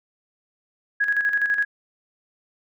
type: tone with tremolo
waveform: sine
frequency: 1661.2 Hz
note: G#6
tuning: in tune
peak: -17 dBFS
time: 1-1.65 s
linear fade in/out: 10 ms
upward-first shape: square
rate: 12 Hz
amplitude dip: 55%
effects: none